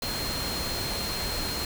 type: tone in noise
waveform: sine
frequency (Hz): 4206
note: C8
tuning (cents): +8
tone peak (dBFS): -33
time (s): 0.02-1.65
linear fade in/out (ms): 2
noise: pink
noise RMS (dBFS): -32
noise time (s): 0.02-1.65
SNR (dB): -4
effects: none